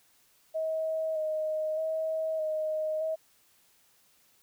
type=tone with vibrato; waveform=sine; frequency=630 Hz; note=D#5; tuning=21 cents sharp; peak=-28 dBFS; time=0.54-3.16 s; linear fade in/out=20 ms; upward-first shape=square; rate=0.81 Hz; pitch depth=20 cents each way; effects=white hiss -65 dBFS RMS until 4.42 s